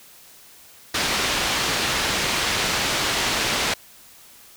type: low-pass noise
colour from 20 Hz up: white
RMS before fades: -23 dBFS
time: 0.94-3.74 s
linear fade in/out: 5 ms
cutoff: 4400 Hz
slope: 12 dB/octave
effects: white hiss -48 dBFS RMS until 4.56 s